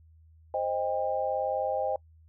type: chord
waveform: sine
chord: C minor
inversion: none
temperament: equal with one note detuned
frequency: 523.3 / 622.3 / 798.6 Hz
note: C5 / Eb5 / G5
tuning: 0 / 0 / +32 cents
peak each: -31 dBFS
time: 0.54-1.96 s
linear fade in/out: 2 ms
effects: noise-tail reverb RT60 0.1 s tail -25 dB re dry + added 80 Hz sine -54 dBFS peak until 2.28 s